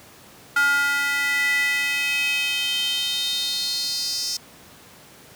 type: tone with high-pass filter sweep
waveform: square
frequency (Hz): 283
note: C#4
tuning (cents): +36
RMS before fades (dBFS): -23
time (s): 0.56-4.37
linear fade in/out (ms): 5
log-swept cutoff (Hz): 1400 to 5300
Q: 5.7
effects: pink hiss -47 dBFS RMS until 5.35 s + high-pass 100 Hz 12 dB/octave